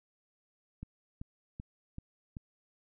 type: click train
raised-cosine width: 5 ms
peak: -29 dBFS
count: 5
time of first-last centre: 0.83-2.368 s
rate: 2.6 Hz
effects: none